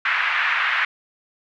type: band-pass noise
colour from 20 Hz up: pink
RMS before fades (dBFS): -21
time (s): 0.05-0.85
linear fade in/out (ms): 5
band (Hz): 1300 to 2400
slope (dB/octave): 24
effects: none